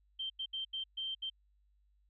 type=tone bursts at uneven times; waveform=sine; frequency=3136 Hz; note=G7; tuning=in tune; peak=-36 dBFS; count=6; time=0.19-0.3 / 0.39-0.46 / 0.53-0.65 / 0.73-0.84 / 0.97-1.15 / 1.22-1.3 s; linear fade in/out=10 ms; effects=added 50 Hz sine -68 dBFS peak until 2.09 s